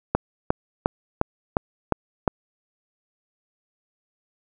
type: click train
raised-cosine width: 1 ms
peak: -4 dBFS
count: 7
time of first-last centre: 0.15-2.278 s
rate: 2.82 Hz
effects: none